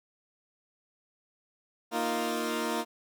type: chord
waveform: 15% pulse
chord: Bb suspended fourth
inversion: none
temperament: equal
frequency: 233.1 / 311.1 / 349.2 Hz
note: Bb3 / Eb4 / F4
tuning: 0 / 0 / 0 cents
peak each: -26 / -28 / -27 dBFS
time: 1.91-2.85 s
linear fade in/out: 50 ms
effects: none